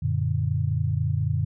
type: chord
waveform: sine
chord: Gb augmented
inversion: none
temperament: equal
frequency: 92.5 / 116.54 / 146.83 Hz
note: Gb2 / Bb2 / D3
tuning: 0 / 0 / 0 cents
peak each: -26 dBFS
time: 0.02-1.45 s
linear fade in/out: 10 ms
effects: none